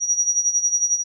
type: tone with tremolo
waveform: sine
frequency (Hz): 5770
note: F#8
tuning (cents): -44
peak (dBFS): -14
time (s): 0-1.04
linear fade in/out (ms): 50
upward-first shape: sine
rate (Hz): 11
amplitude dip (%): 75
effects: none